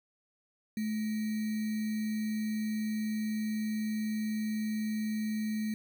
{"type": "tone with sample-and-hold", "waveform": "sine", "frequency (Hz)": 216, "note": "A3", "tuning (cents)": -32, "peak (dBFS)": -30, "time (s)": [0.77, 5.74], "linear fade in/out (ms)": 2, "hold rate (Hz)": 2100, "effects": []}